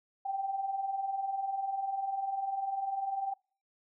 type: tone pair together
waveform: sine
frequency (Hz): 763.9 / 784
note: G5 / G5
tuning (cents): -45 / 0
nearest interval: unison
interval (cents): 45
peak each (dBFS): -39 / -32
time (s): 0.25-3.34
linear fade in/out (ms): 10
effects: noise-tail reverb RT60 0.4 s tail -26 dB re dry